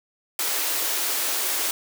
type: high-pass noise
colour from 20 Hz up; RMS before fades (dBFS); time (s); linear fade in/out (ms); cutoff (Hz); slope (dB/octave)
white; -25; 0.39-1.71; 2; 280; 96
effects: none